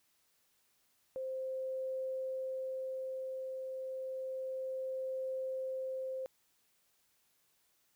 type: tone with tremolo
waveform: sine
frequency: 523.3 Hz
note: C5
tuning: in tune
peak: -35 dBFS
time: 1.16-6.26 s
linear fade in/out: 0 ms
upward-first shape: triangle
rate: 0.3 Hz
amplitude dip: 35%
effects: white hiss -74 dBFS RMS until 7.95 s